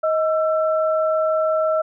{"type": "tone pair together", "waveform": "sine", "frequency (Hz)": [631, 1337], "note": ["D#5", "E6"], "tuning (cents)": [24, 24], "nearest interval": "octave + minor second", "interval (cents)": 1300, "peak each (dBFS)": [-17, -24], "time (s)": [0.03, 1.82], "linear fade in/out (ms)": 10, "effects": []}